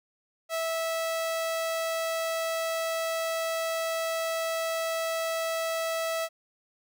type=tone; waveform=sawtooth; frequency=654 Hz; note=E5; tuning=14 cents flat; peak=-24 dBFS; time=0.49-6.29 s; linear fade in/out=50 ms; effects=none